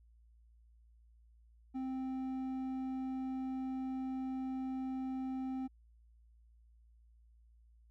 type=tone with hard clipping; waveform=sine; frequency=261.6 Hz; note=C4; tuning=in tune; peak=-38 dBFS; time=1.74-5.68 s; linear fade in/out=20 ms; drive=6 dB; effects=added 57 Hz sine -61 dBFS peak until 7.9 s